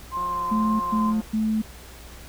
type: tone with vibrato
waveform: sine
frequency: 1046.5 Hz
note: C6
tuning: in tune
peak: -24 dBFS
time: 0.11-1.14 s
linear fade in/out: 50 ms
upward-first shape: triangle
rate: 1.9 Hz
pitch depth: 24 cents each way
type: click train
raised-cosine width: 1 ms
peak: -28 dBFS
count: 187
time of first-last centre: 0.17-1.215 s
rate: 178 Hz
type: tone bursts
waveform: sine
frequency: 218 Hz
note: A3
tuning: 16 cents flat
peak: -20 dBFS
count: 3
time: 0.51-1.62 s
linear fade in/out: 10 ms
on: 290 ms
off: 120 ms
effects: added 60 Hz sine -43 dBFS peak until 2.28 s + pink hiss -45 dBFS RMS until 2.28 s